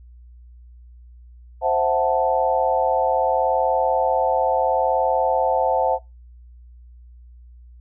sine chord, F# half-diminished seventh, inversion second, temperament equal, 523.3 / 659.3 / 740 / 880 Hz, C5 / E5 / F#5 / A5, 0 / 0 / 0 / 0 cents, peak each -22 dBFS, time 1.61-5.99 s, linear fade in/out 50 ms, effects noise-tail reverb RT60 0.2 s tail -21 dB re dry + added 60 Hz sine -42 dBFS peak until 7.8 s

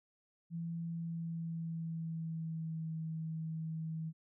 sine tone with pitch glide, 167.3 to 160.39 Hz, E3 to E3, +26 to -47 cents, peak -37 dBFS, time 0.5-4.13 s, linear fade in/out 50 ms, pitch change -73 cents, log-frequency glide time 0.86-2.94 s, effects none

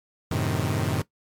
sawtooth chord, F# diminished seventh, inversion none, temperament equal, 92.5 / 110 / 130.81 / 155.56 Hz, F#2 / A2 / C3 / Eb3, 0 / 0 / 0 / 0 cents, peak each -25 dBFS, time 0.31-1.02 s, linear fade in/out 5 ms, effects noise-tail reverb RT60 0.1 s tail -17 dB re dry + MP3 96 kbps

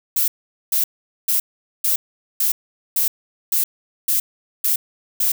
violet noise bursts, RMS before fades -18 dBFS, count 10, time 0.16-5.32 s, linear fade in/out 5 ms, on 120 ms, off 440 ms, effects none

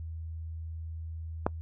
click, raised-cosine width 1 ms, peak -11 dBFS, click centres 1.465 s, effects noise-tail reverb RT60 0.1 s tail -25 dB re dry + added 81 Hz sine -36 dBFS peak until 1.61 s

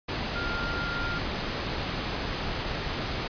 sine tone in noise, 1399 Hz, F6, 3 cents sharp, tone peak -32 dBFS, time 0.35-1.19 s, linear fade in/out 10 ms, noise pink, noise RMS -31 dBFS, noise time 0.08-3.28 s, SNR -4 dB, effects resampled to 11025 Hz

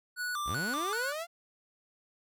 square tone with vibrato, 1319 Hz, E6, 1 cent sharp, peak -33 dBFS, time 0.16-1.14 s, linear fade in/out 50 ms, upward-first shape square, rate 2.6 Hz, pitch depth 190 cents each way
sawtooth linear sweep, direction up, 39.93 to 703 Hz, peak -31 dBFS, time 0.45-1.27 s, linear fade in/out 50 ms
effects none

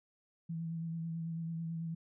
sine tone with vibrato, 164.81 Hz, E3, in tune, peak -36 dBFS, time 0.49-1.95 s, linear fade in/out 10 ms, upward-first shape sine, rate 9.1 Hz, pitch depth 24 cents each way, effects none

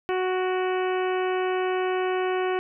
harmonic tone with a mistuned harmonic, 370 Hz, F#4, in tune, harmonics 1 / 2 / 3 / 4 / 5 / 6 / 7 / 8, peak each -24 / -30 / -34 / -36 / -38 / -40 / -41 / -42 dBFS, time 0.09-2.59 s, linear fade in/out 0 ms, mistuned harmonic 6, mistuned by +42 cents, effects none

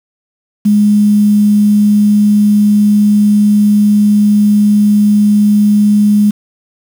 sine tone with quantisation, 207.7 Hz, G#3, in tune, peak -5 dBFS, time 0.65-6.31 s, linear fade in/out 10 ms, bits 5, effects none

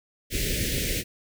pink band-stop noise, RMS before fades -27 dBFS, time 0.3-1.04 s, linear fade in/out 50 ms, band 530 to 1800 Hz, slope 48 dB/octave, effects none

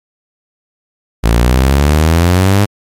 sawtooth exponential sweep, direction up, 55 to 104.1 Hz, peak -3 dBFS, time 1.23-2.66 s, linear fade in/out 20 ms, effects MP3 64 kbps

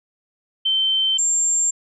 sine tone pair in turn, 3100 / 7373 Hz, G7 / A#8, -20 / -20 cents, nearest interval octave + minor third, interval 1500 cents, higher second, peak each -16 dBFS, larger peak neither, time 0.65-1.18 / 1.18-1.71 s, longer neither, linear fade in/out 10 ms, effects none

